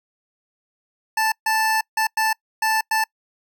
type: tone bursts at uneven times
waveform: 25% pulse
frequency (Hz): 880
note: A5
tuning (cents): 0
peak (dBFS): -14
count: 6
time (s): 1.17-1.32 / 1.46-1.81 / 1.97-2.07 / 2.17-2.33 / 2.62-2.81 / 2.91-3.04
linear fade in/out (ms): 5
effects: noise-tail reverb RT60 0.1 s tail -26 dB re dry